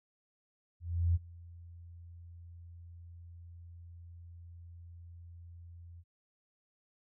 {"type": "tone with ADSR envelope", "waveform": "sine", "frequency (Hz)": 85.5, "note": "F2", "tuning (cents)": -36, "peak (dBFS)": -24, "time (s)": [0.8, 6.04], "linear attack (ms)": 350, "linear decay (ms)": 28, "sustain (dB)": -24, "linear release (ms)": 47, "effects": []}